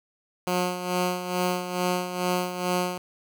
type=tone with tremolo; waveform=10% pulse; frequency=180.1 Hz; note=F#3; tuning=46 cents flat; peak=-14 dBFS; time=0.47-2.98 s; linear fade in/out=2 ms; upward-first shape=sine; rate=2.3 Hz; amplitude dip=65%; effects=none